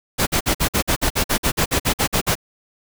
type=noise bursts; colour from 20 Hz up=pink; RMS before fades=-18 dBFS; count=16; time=0.18-2.354 s; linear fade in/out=20 ms; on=89 ms; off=50 ms; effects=none